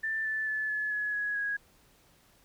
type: tone with pitch steps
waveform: sine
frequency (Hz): 1774 / 1753.6 / 1733.5 / 1713.6 / 1693.9 / 1674.4 / 1655.2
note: A6 / A6 / A6 / A6 / G#6 / G#6 / G#6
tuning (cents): +14 / -6 / -26 / -46 / +34 / +14 / -6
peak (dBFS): -29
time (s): 0.03-1.57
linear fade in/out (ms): 10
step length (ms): 220
effects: pink hiss -63 dBFS RMS until 2.44 s